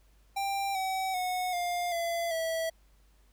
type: tone with pitch steps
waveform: square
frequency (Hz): 790 / 760.4 / 732 / 704.6 / 678.3 / 652.9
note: G5 / F#5 / F#5 / F5 / E5 / E5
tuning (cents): +13 / +47 / -19 / +15 / +49 / -17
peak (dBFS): -30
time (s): 0.36-2.7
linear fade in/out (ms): 10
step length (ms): 390
effects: added 50 Hz sine -60 dBFS peak until 3.32 s + pink hiss -69 dBFS RMS until 3.32 s